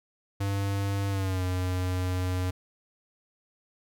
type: tone with pitch glide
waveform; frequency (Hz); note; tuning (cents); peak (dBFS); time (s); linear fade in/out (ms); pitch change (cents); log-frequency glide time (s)
square; 99.2 to 91.49; G2 to F#2; +21 to -19; -27; 0.4-2.51; 10; -140; 1.09-1.43
effects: none